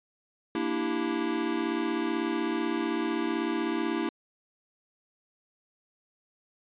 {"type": "chord", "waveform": "square", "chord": "E half-diminished seventh", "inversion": "second", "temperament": "equal", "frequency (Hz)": [233.1, 293.7, 329.6, 392], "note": ["Bb3", "D4", "E4", "G4"], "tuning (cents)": [0, 0, 0, 0], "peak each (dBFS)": [-35, -34, -31, -36], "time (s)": [0.55, 4.09], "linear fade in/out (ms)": 2, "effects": ["resampled to 8000 Hz"]}